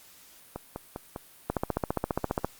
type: two click trains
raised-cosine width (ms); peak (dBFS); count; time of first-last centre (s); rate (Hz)
1; -12 / -20; 15 / 4; 1.5-2.446 / 0.56-1.161; 14.8 / 4.99
effects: white hiss -54 dBFS RMS until 2.59 s + Opus 48 kbps